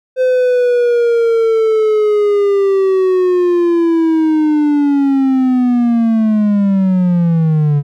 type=linear sweep; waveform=triangle; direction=down; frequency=515 to 141.9 Hz; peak=-7 dBFS; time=0.16-7.83 s; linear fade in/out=50 ms; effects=none